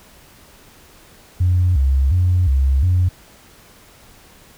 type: tone with vibrato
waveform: sine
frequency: 77.9 Hz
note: D#2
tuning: 3 cents sharp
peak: -11 dBFS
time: 1.4-3.09 s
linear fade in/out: 10 ms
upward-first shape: square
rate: 1.4 Hz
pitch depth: 250 cents each way
effects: tanh soft clip ceiling -8 dBFS + pink hiss -47 dBFS RMS until 4.57 s

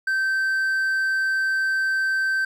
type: tone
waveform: triangle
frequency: 1553 Hz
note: G6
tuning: 17 cents flat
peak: -18 dBFS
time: 0.07-2.45 s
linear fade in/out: 5 ms
effects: none

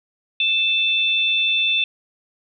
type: tone pair together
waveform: sine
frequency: 2637 / 3547 Hz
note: E7 / A7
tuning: 0 / +13 cents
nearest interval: perfect fourth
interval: 513 cents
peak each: -19 dBFS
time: 0.4-1.84 s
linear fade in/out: 2 ms
effects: none

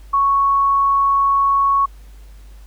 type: tone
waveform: sine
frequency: 1108.7 Hz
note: C#6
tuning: in tune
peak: -12 dBFS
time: 0.13-1.86 s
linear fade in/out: 10 ms
effects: added 50 Hz sine -37 dBFS peak until 2.66 s + pink hiss -53 dBFS RMS until 2.66 s

